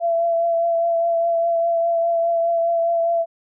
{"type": "tone with vibrato", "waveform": "sine", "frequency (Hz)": 674, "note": "E5", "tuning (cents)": 38, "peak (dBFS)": -16, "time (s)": [0, 3.26], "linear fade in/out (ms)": 50, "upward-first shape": "triangle", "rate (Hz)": 4.9, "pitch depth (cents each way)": 22, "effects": []}